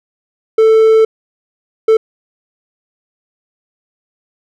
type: tone bursts at uneven times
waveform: triangle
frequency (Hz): 442.3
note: A4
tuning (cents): +9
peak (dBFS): -3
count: 2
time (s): 0.58-1.05 / 1.88-1.97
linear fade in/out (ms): 5
effects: none